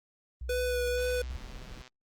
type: tone with pitch glide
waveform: sine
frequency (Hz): 61.74 to 62.96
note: B1 to B1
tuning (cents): 0 to +34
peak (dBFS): -35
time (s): 0.41-1.37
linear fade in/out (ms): 5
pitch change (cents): +34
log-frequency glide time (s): 0.8-1.23
type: tone with vibrato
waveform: square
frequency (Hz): 493.9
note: B4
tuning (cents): 0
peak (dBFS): -29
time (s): 0.49-1.22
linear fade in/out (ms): 5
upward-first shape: sine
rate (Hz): 2.1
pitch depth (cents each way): 16
type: click train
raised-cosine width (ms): 0.2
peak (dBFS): -34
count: 115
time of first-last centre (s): 0.98-1.878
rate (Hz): 127
type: noise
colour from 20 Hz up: brown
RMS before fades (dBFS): -44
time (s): 1.3-1.82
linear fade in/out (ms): 0
effects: Opus 24 kbps